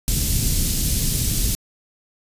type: band-stop noise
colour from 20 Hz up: pink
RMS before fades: -20 dBFS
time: 0.08-1.55 s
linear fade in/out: 0 ms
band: 180 to 5400 Hz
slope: 12 dB/octave
effects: resampled to 32000 Hz